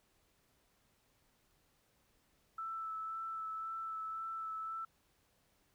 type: tone with vibrato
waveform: sine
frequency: 1318.5 Hz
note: E6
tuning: in tune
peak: -39 dBFS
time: 2.58-4.85 s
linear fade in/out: 5 ms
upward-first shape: sine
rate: 1.9 Hz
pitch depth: 14 cents each way
effects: pink hiss -74 dBFS RMS until 5.74 s